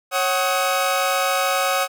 sawtooth tone cluster, 549 / 749 / 1266 Hz, C#5 / F#5 / D#6, -17 / +21 / +30 cents, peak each -19 dBFS, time 0.11-1.88 s, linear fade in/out 50 ms, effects none

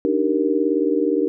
sine chord, Eb major seventh, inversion third, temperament just, 291.7 / 311.1 / 388.9 / 466.7 Hz, D4 / Eb4 / G4 / Bb4, -12 / 0 / -14 / +2 cents, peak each -22 dBFS, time 0.05-1.28 s, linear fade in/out 0 ms, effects none

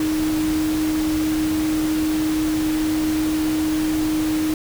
sine tone in noise, 311.1 Hz, D#4, in tune, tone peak -18 dBFS, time 0-4.54 s, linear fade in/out 2 ms, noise pink, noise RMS -30 dBFS, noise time 0-4.54 s, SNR +9 dB, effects none

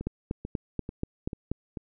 two click trains, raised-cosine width 3 ms, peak -16 / -22 dBFS, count 7 / 5, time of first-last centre 0.07-1.516 / 0.01-1.772 s, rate 4.15 / 2.27 Hz, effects none

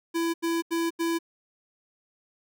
square tone bursts, 333.6 Hz, E4, 21 cents sharp, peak -25 dBFS, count 4, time 0.14-1.189 s, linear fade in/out 20 ms, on 200 ms, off 83 ms, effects none

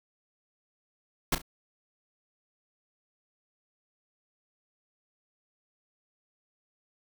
pink noise with echo, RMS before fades -25 dBFS, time 1.32-1.35 s, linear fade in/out 5 ms, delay 34 ms, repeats 2, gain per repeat -11 dB, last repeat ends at 1.418 s, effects none

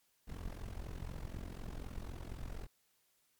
brown noise with amplitude modulation, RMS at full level -40 dBFS, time 0.27-2.67 s, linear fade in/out 20 ms, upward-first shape sine, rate 44 Hz, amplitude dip 85%, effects white hiss -75 dBFS RMS until 3.39 s + MP3 96 kbps

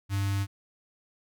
square tone with notch filter, 98.9 Hz, G2, 16 cents sharp, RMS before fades -28 dBFS, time 0.09-0.47 s, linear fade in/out 50 ms, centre 530 Hz, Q 0.64, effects none

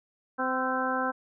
harmonic tone with a mistuned harmonic, 258.1 Hz, C4, 23 cents flat, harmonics 1 / 2 / 3 / 4 / 5 / 6, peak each -33 / -33 / -33 / -33 / -33 / -33 dBFS, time 0.38-1.12 s, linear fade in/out 20 ms, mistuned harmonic 5, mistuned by +44 cents, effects none

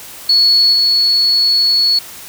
sine tone with level steps, 4389 Hz, C#8, 18 cents flat, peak -7 / -9 dBFS, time 0.29-1.99 s, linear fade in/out 5 ms, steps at 0.72 s, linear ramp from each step 20 ms, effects white hiss -33 dBFS RMS until 2.28 s

